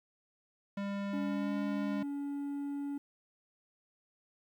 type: tone with pitch glide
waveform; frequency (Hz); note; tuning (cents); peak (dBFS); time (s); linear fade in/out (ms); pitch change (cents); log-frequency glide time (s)
square; 200 to 203.7; G3 to G#3; +35 to -33; -35; 0.77-2.03; 5; +32; 1.25-1.56
type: tone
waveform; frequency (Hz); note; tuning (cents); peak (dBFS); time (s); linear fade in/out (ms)
triangle; 283.4; C#4; +38; -33; 1.13-2.98; 5
effects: low-pass 3000 Hz 12 dB/octave + 11-bit